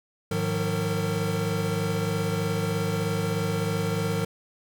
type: tone cluster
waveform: square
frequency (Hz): 105.7 / 157.4 / 180.6 / 455.9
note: G#2 / D#3 / F#3 / A#4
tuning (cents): +31 / +20 / -42 / -39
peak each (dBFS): -31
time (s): 0.31-4.25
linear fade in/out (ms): 5
effects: none

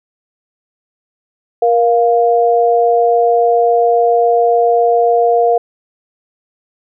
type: tone pair together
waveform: sine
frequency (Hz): 471.8 / 699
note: A#4 / F5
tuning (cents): +21 / +1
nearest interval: perfect fifth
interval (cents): 680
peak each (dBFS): -11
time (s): 1.62-5.58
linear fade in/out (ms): 5
effects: none

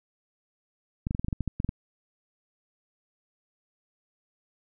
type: clicks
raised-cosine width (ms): 5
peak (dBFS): -16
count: 12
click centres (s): 1.069 / 1.109 / 1.149 / 1.195 / 1.246 / 1.284 / 1.328 / 1.407 / 1.477 / 1.601 / 1.646 / 1.691
effects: none

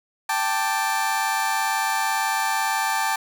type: chord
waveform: 30% pulse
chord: G suspended second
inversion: none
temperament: just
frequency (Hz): 784 / 882 / 1176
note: G5 / A5 / D6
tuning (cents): 0 / +4 / +2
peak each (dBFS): -24 / -21 / -26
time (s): 0.29-3.16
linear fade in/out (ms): 5
effects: none

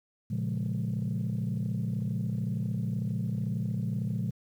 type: chord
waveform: sine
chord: Bb minor seventh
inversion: none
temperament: equal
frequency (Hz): 116.54 / 138.59 / 174.61 / 207.7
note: Bb2 / Db3 / F3 / Ab3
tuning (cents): 0 / 0 / 0 / 0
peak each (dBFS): -31 / -34 / -33 / -34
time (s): 0.3-4.31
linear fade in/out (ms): 10
effects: tanh soft clip ceiling -23 dBFS + 10-bit

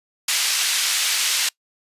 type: band-pass noise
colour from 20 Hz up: pink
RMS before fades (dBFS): -21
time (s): 0.28-1.49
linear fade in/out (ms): 5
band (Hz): 2600 to 9700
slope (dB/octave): 12
effects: noise-tail reverb RT60 0.1 s tail -24 dB re dry + resampled to 32000 Hz

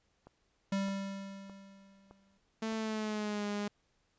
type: click train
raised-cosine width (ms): 1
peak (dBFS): -38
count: 5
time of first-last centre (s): 0.27-2.724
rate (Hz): 1.63
type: tone with exponential decay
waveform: square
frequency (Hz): 196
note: G3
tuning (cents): 0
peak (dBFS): -30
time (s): 0.72-2.38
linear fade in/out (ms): 5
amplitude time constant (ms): 360
type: tone with pitch glide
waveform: sawtooth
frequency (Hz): 221.7 to 205.7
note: A3 to G#3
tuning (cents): +13 to -16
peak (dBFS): -30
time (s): 2.62-3.68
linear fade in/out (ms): 5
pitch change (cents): -129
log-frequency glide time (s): 2.75-3.46
effects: pink hiss -75 dBFS RMS until 4.18 s + resampled to 16000 Hz

